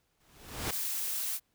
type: noise with exponential growth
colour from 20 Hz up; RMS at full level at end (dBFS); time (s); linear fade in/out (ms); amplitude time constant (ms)
pink; -30; 0.2-0.71; 5; 110
type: noise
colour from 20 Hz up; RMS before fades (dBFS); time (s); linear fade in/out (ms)
blue; -34; 0.69-1.4; 50
effects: pink hiss -75 dBFS RMS until 1.54 s